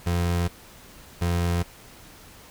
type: tone pair in turn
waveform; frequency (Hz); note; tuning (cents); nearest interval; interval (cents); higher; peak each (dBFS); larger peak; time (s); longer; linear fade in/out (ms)
30% pulse; 86.9 / 86.6; F2 / F2; -8 / -14; unison; 6; first; -19 / -19; neither; 0.06-0.48 / 1.21-1.63; neither; 10
effects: pink hiss -48 dBFS RMS until 2.5 s